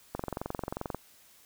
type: click train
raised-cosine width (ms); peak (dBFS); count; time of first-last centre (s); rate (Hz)
1; -19; 19; 0.15-0.946; 22.6
effects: white hiss -59 dBFS RMS until 1.45 s